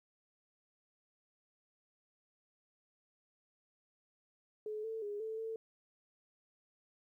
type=tone with pitch steps; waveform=sine; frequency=427.6 / 445.8 / 411.9 / 441.3 / 447.2 Hz; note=A4 / A4 / G#4 / A4 / A4; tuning=-49 / +23 / -14 / +5 / +28 cents; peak=-38 dBFS; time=4.66-5.56 s; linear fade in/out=2 ms; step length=180 ms; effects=13-bit